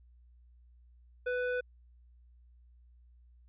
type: tone with band-pass filter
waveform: square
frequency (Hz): 496.6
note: B4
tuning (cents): +9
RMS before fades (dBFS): -33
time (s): 1.26-1.61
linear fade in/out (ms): 10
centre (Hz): 1000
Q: 3.1
effects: added 60 Hz sine -57 dBFS peak until 3.48 s + resampled to 8000 Hz